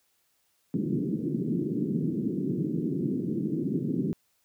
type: band-pass noise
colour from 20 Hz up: pink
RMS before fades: -29 dBFS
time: 0.74-4.13 s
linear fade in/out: 0 ms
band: 140 to 370 Hz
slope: 48 dB/octave
effects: white hiss -71 dBFS RMS until 4.44 s